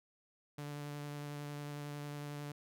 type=tone with vibrato; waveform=sawtooth; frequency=145.9 Hz; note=D3; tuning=11 cents flat; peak=-38 dBFS; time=0.58-2.52 s; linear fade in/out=5 ms; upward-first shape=sine; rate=11 Hz; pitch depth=11 cents each way; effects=none